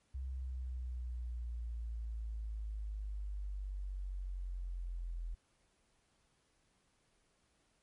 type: exponential sweep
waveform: sine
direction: down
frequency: 65.8 to 42 Hz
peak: -38 dBFS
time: 0.14-5.35 s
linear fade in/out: 10 ms
effects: pink hiss -75 dBFS RMS until 7.82 s + MP3 48 kbps